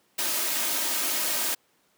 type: noise with comb filter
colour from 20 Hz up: white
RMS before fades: -27 dBFS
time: 0.18-1.55 s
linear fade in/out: 10 ms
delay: 3.2 ms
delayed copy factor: +0.5
effects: pink hiss -66 dBFS RMS until 1.97 s + high-pass 200 Hz 12 dB/octave